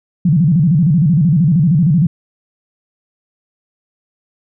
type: tone with vibrato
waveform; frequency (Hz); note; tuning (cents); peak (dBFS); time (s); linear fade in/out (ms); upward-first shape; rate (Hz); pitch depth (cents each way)
sine; 160; D#3; +49; -8; 0.25-2.07; 5; square; 13; 190
effects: none